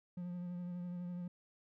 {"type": "tone with vibrato", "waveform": "triangle", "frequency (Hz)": 177, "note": "F3", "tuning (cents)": 23, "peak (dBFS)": -38, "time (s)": [0.17, 1.28], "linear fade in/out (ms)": 5, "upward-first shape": "triangle", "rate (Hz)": 12, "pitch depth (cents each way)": 27, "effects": []}